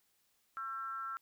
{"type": "tone with frequency modulation", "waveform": "sine", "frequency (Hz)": 1343, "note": "E6", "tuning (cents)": 32, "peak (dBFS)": -38, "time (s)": [0.57, 1.17], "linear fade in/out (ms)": 0, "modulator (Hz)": 248, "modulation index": 0.52, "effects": ["white hiss -75 dBFS RMS until 1.21 s"]}